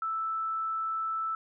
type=tone; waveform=sine; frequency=1318.5 Hz; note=E6; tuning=in tune; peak=-29 dBFS; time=0.02-1.35 s; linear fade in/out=2 ms; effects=none